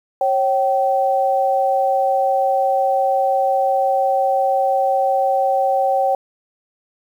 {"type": "tone pair together", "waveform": "sine", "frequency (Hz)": [545, 770.7], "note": ["C#5", "G5"], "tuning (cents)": [-29, -30], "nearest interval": "tritone", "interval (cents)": 599, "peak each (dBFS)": [-18, -16], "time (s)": [0.21, 6.15], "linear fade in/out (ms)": 2, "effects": ["8-bit"]}